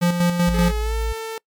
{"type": "tone with tremolo", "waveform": "square", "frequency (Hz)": 174.61, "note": "F3", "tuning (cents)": 0, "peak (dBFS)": -15, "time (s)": [0.01, 0.72], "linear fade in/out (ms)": 20, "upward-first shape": "square", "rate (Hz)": 5.2, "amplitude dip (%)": 50}
{"type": "tone", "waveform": "sine", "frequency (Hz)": 54.9, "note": "A1", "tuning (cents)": -3, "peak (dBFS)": -20, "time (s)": [0.47, 1.13], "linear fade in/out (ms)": 10}
{"type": "tone with pitch glide", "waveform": "sawtooth", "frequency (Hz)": [425.8, 446.7], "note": ["G#4", "A4"], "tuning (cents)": [43, 26], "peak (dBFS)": -23, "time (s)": [0.54, 1.38], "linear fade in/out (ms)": 2, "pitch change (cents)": 83, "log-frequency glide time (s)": [0.8, 0.94]}
{"effects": ["noise-tail reverb RT60 0.1 s tail -25 dB re dry", "MP3 96 kbps"]}